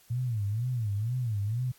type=tone with vibrato; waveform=sine; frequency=113.2 Hz; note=A2; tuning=50 cents sharp; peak=-27 dBFS; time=0.1-1.72 s; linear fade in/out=10 ms; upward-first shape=sine; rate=2.1 Hz; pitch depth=210 cents each way; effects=white hiss -60 dBFS RMS until 1.78 s + AAC 64 kbps